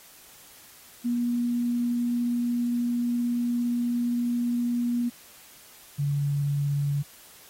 sine tone pair in turn, 240.1 / 142.76 Hz, B3 / D3, -49 / -49 cents, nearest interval major sixth, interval 900 cents, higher first, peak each -23 dBFS, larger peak neither, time 1.04-5.1 / 5.98-7.03 s, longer first, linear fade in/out 20 ms, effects white hiss -51 dBFS RMS until 7.49 s + AAC 48 kbps

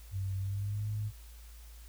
sine tone with pitch glide, 96.4 to 105.73 Hz, G2 to G#2, -28 to +31 cents, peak -32 dBFS, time 0.11-1.12 s, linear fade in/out 50 ms, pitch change +159 cents, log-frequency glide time 0.4-0.86 s, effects added 56 Hz sine -48 dBFS peak until 1.88 s + white hiss -59 dBFS RMS until 1.88 s

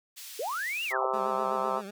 pink high-pass noise, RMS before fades -44 dBFS, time 0.16-0.93 s, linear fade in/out 20 ms, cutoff 3300 Hz, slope 12 dB/octave
sine linear two-way sweep, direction up then down, 396 to 2879 to 396 Hz, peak -30 dBFS, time 0.39-1.06 s, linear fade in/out 5 ms, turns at 0.84 s
harmonic tone, 130.81 Hz, C3, in tune, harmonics 3 / 4 / 5 / 6 / 7 / 8 / 9 / 10, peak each -35 / -35 / -35 / -35 / -35 / -35 / -35 / -35 dBFS, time 0.9-1.82 s, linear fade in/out 50 ms
20% pulse tone with vibrato, 203.7 Hz, G#3, 33 cents flat, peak -34 dBFS, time 1.13-1.91 s, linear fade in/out 10 ms, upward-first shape triangle, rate 7.9 Hz, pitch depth 120 cents each way
effects none

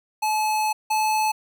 square tone pair in turn, 860 / 864 Hz, A5 / A5, -40 / -32 cents, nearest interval unison, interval 8 cents, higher second, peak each -21 / -20 dBFS, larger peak second, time 0.22-0.73 / 0.9-1.32 s, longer first, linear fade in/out 10 ms, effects none

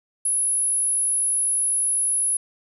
sine tone, 10548 Hz, E9, in tune, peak -19 dBFS, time 0.25-2.37 s, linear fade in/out 5 ms, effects none

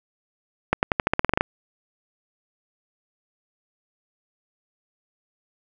accelerating click train, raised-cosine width 0.5 ms, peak -3 dBFS, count 12, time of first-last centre 0.73-1.409 s, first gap 99 ms, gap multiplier 0.9, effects none

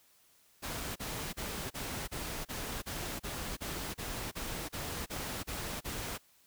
pink noise bursts, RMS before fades -39 dBFS, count 15, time 0.62-6.182 s, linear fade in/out 20 ms, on 340 ms, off 33 ms, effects white hiss -66 dBFS RMS until 6.46 s

